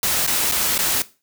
white noise with dropouts, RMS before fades -20 dBFS, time 0.03-1.02 s, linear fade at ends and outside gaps 1 ms, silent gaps 0.265-0.275 / 0.514-0.521 / 0.779-0.789 s, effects noise-tail reverb RT60 0.3 s tail -17 dB re dry

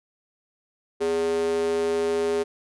square tone with high-pass filter, 82.41 Hz, E2, in tune, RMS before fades -24 dBFS, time 1-2.44 s, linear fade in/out 20 ms, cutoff 380 Hz, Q 7.7, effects resampled to 24000 Hz

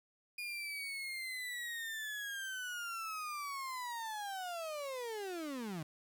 35% pulse linear sweep, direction down, 2440 to 146.83 Hz, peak -38 dBFS, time 0.38-5.83 s, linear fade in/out 5 ms, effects 12-bit

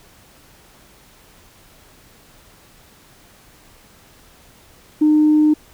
sine tone, 304.5 Hz, D#4, 37 cents flat, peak -9 dBFS, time 5.01-5.54 s, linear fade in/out 10 ms, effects tanh soft clip ceiling -6 dBFS + pink hiss -49 dBFS RMS until 5.73 s

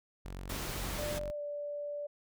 sawtooth tone, 46.19 Hz, F#1, 2 cents flat, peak -37 dBFS, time 0.25-1.31 s, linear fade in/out 0 ms
pink noise, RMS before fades -39 dBFS, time 0.49-1.19 s, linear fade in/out 10 ms
sine tone with pitch glide, 593 to 583.1 Hz, D5 to D5, +17 to -13 cents, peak -36 dBFS, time 0.98-2.07 s, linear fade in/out 10 ms, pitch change -30 cents, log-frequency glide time 1.33-1.41 s
effects none

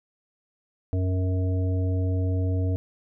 harmonic tone, 92.5 Hz, F#2, in tune, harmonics 1 / 3 / 5 / 7, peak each -22 / -32 / -36 / -39 dBFS, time 0.93-2.76 s, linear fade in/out 0 ms, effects none

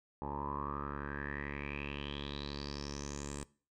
10% pulse tone with low-pass filter sweep, 71.4 Hz, D2, 48 cents flat, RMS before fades -41 dBFS, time 0.22-3.44 s, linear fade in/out 0 ms, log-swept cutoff 830 to 8200 Hz, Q 8, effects noise-tail reverb RT60 0.4 s tail -21 dB re dry

